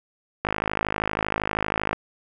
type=click train; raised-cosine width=0.5 ms; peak=-8 dBFS; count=79; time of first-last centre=0.45-1.93 s; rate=52.7 Hz; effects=none